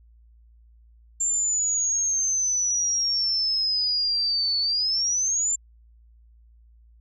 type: exponential two-way sweep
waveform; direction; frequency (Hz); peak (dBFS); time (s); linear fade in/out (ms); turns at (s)
sine; down then up; 7330 to 4435 to 7330; -21; 1.2-5.56; 10; 4.6
effects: added 57 Hz sine -51 dBFS peak until 7 s